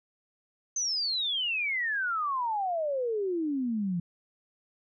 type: exponential sweep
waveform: sine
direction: down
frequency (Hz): 6290 to 167.7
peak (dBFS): -27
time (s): 0.76-4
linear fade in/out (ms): 5
effects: none